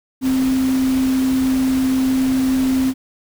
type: tone in noise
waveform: sine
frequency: 261.6 Hz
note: C4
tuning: in tune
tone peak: -14 dBFS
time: 0.21-2.94 s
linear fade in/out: 50 ms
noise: pink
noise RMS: -30 dBFS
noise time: 0.21-2.94 s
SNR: +13 dB
effects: none